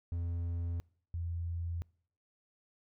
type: tone pair in turn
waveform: triangle / sine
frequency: 85.6 / 85.01 Hz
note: F2 / F2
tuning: -34 / -46 cents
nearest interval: unison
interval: 12 cents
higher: first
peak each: -31 / -34 dBFS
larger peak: first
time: 0.12-0.8 / 1.14-1.82 s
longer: neither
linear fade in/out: 0 ms
effects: noise-tail reverb RT60 0.6 s tail -26 dB re dry